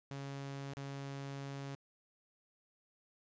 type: tone with dropouts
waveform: sawtooth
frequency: 138.59 Hz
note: C#3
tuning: in tune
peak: -38 dBFS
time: 0.11-1.75 s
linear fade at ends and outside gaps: 0 ms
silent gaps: 0.735-0.77 s
effects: resampled to 16000 Hz + 12-bit